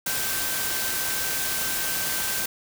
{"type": "tone in noise", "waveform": "sine", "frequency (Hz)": 1553, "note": "G6", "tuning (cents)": -17, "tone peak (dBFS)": -35, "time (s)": [0.06, 2.46], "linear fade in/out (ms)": 5, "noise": "white", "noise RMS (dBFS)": -27, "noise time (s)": [0.06, 2.46], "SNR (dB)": -11, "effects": []}